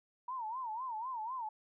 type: tone with vibrato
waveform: sine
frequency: 951 Hz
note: A#5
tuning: 34 cents sharp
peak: -37 dBFS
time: 0.28-1.49 s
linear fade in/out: 5 ms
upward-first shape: sine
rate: 4 Hz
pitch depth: 180 cents each way
effects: none